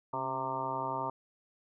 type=harmonic tone with a mistuned harmonic; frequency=131.6 Hz; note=C3; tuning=10 cents sharp; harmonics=1 / 2 / 3 / 4 / 5 / 6 / 7 / 8 / 9; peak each=-45 / -45 / -44 / -45 / -41 / -46 / -35 / -42 / -40 dBFS; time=0.13-1.1 s; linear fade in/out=5 ms; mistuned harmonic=2; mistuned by=+67 cents; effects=none